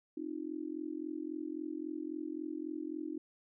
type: tone with amplitude modulation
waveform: sine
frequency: 311.1 Hz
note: D#4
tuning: in tune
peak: -33 dBFS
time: 0.17-3.18 s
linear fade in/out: 5 ms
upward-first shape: sine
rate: 43.7 Hz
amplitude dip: 100%
effects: none